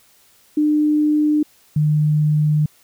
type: tone pair in turn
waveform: sine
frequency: 301 / 151.37 Hz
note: D4 / D#3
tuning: +43 / -47 cents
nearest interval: octave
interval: 1190 cents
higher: first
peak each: -13 dBFS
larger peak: neither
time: 0.57-1.43 / 1.76-2.66 s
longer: second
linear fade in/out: 5 ms
effects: white hiss -54 dBFS RMS until 2.83 s